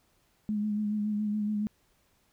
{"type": "tone with vibrato", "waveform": "sine", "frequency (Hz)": 210.1, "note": "G#3", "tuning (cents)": 20, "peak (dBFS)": -27, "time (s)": [0.49, 1.67], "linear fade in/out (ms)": 0, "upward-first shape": "sine", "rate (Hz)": 7.1, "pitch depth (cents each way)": 30, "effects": ["pink hiss -69 dBFS RMS until 2.32 s"]}